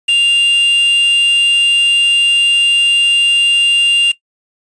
triangle tone with quantisation, 2794 Hz, F7, in tune, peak -6 dBFS, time 0.08-4.12 s, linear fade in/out 10 ms, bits 4, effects noise-tail reverb RT60 0.1 s tail -18 dB re dry + resampled to 22050 Hz

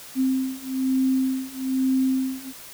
sine beating tone pair, 261.6 / 262.7 Hz, C4 / C4, 0 / +7 cents, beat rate 1.1 Hz, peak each -24 / -23 dBFS, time 0.15-2.53 s, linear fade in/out 50 ms, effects white hiss -42 dBFS RMS until 2.73 s

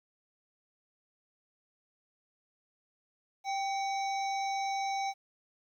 harmonic tone with a mistuned harmonic, 784 Hz, G5, in tune, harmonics 1 / 3 / 5 / 7 / 8, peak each -31 / -41 / -45 / -48 / -49 dBFS, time 3.44-5.14 s, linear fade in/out 50 ms, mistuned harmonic 3, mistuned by -75 cents, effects 11-bit

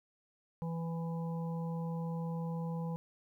harmonic tone, 166 Hz, E3, 12 cents sharp, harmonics 1 / 3 / 5 / 6, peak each -35 / -45 / -49 / -51 dBFS, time 0.62-2.96 s, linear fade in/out 0 ms, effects 12-bit

